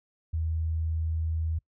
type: tone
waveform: sine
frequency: 80.5 Hz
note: E2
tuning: 41 cents flat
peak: -26 dBFS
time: 0.33-1.59 s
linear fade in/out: 10 ms
effects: noise-tail reverb RT60 0.1 s tail -26 dB re dry